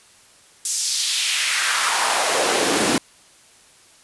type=noise with high-pass filter sweep; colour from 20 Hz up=pink; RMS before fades=-20 dBFS; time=0.65-2.98 s; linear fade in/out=2 ms; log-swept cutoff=7100 to 220 Hz; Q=1.8; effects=white hiss -51 dBFS RMS until 4.03 s + resampled to 24000 Hz